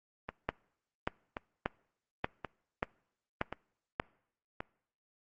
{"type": "two click trains", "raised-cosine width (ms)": 0.5, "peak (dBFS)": [-22, -15], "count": [5, 7], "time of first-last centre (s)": [[0.29, 4.605], [0.49, 3.999]], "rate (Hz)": [0.927, 1.71], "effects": ["noise-tail reverb RT60 0.7 s tail -25 dB re dry", "Opus 24 kbps"]}